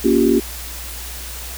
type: chord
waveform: sine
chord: G half-diminished seventh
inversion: first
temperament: just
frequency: 235.2 / 282.2 / 352.8 / 392 Hz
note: Bb3 / Db4 / F4 / G4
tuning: +16 / +31 / +18 / 0 cents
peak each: -17 dBFS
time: 0.04-0.4 s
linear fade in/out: 10 ms
effects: added 60 Hz sine -32 dBFS peak until 1.57 s + white hiss -32 dBFS RMS until 1.57 s